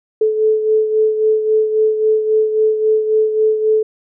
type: beating tone pair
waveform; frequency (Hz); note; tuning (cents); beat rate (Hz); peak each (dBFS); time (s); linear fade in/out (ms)
sine; 433.6 / 437.3; A4 / A4; -25 / -11; 3.7; -12 / -20; 0.21-3.83; 5
effects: none